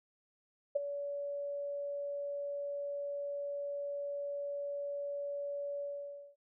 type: tone with ADSR envelope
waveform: sine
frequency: 570 Hz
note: C#5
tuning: 48 cents sharp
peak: -25 dBFS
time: 0.75-6.36 s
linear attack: 11 ms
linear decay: 16 ms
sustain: -11 dB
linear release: 550 ms
effects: none